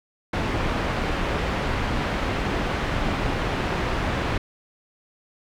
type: low-pass noise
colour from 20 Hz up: pink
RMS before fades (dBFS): -25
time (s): 0.33-4.38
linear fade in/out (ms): 5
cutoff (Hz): 2500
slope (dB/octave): 12
effects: none